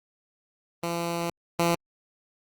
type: tone pair in turn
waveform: 10% pulse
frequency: 170 / 170 Hz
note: F3 / F3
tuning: -46 / -46 cents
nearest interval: unison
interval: 0 cents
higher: neither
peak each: -19 / -13 dBFS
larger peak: second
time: 0.83-1.3 / 1.59-1.75 s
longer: first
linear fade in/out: 5 ms
effects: Opus 32 kbps